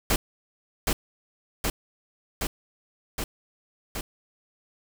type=noise with echo; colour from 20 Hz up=pink; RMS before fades=-22 dBFS; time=0.1-0.16 s; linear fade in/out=2 ms; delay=770 ms; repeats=5; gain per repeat=-2 dB; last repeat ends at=4.01 s; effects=none